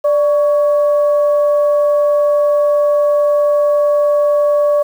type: tone with frequency modulation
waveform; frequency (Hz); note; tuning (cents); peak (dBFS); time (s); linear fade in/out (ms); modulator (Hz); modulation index
sine; 587.3; D5; 0; -9; 0.04-4.83; 10; 535; 0.4
effects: high-pass 300 Hz 12 dB/octave + 7-bit